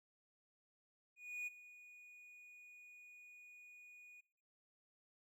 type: tone with ADSR envelope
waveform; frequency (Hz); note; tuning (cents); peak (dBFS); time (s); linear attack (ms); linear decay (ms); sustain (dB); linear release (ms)
triangle; 2460; D#7; -20; -38; 1.16-4.21; 310; 21; -17; 10
effects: noise-tail reverb RT60 0.7 s tail -21 dB re dry